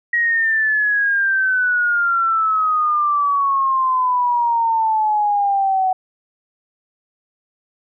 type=exponential sweep; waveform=sine; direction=down; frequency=1903 to 745 Hz; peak=-14 dBFS; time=0.13-5.93 s; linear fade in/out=5 ms; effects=none